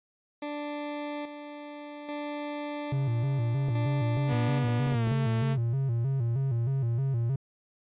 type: tone with tremolo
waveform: 20% pulse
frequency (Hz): 293.7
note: D4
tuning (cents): 0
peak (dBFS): -28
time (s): 0.42-4.95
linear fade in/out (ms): 5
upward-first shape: square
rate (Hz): 0.6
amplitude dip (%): 55
type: tone with vibrato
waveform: triangle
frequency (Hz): 125.8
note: B2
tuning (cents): +32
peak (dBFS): -23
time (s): 2.92-7.36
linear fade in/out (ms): 5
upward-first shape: square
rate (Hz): 3.2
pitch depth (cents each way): 130
type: clicks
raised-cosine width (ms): 2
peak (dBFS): -25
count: 8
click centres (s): 3.685 / 4.171 / 4.331 / 4.685 / 4.87 / 4.923 / 5.073 / 5.118
type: tone with pitch glide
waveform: sawtooth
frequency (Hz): 242.8 to 223.9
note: B3 to A3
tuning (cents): -29 to +30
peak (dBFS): -27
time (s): 4.27-5.57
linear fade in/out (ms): 50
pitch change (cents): -141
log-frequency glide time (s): 4.89-5.07
effects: resampled to 8000 Hz